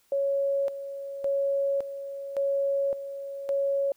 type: tone with tremolo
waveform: sine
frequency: 555 Hz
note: C#5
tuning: 2 cents sharp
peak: -23 dBFS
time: 0.12-3.92 s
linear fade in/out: 2 ms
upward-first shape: square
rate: 0.89 Hz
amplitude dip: 70%
effects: white hiss -66 dBFS RMS until 3.96 s